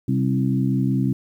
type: harmonic tone with a mistuned harmonic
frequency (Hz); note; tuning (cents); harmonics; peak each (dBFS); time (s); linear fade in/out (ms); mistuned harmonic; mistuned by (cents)
65.41; C2; 0; 2 / 3 / 4 / 5; -21 / -23 / -23 / -30; 0.08-1.13; 5; 4; +34
effects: 9-bit